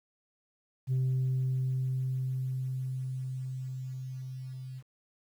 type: tone with level ramp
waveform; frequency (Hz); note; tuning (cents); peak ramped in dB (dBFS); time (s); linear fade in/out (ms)
sine; 129.9; C3; -12; -23 to -39; 0.87-4.83; 50
effects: tanh soft clip ceiling -24 dBFS + 10-bit